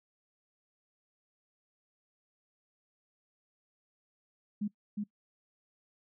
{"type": "tone with echo", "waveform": "sine", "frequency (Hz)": 207.7, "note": "G#3", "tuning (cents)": 0, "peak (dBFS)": -30, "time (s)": [4.61, 4.68], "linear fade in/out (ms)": 10, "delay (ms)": 360, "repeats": 1, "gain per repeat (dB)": -2, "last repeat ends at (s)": 5.04, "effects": ["noise-tail reverb RT60 0.1 s tail -21 dB re dry"]}